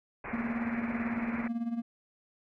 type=low-pass noise; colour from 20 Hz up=white; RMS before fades=-40 dBFS; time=0.24-1.48 s; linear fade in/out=5 ms; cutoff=2400 Hz; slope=96 dB/octave
type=tone with tremolo; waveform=triangle; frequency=233.1 Hz; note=A#3; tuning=in tune; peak=-26 dBFS; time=0.33-1.82 s; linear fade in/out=5 ms; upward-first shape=sine; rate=18 Hz; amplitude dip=70%
effects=none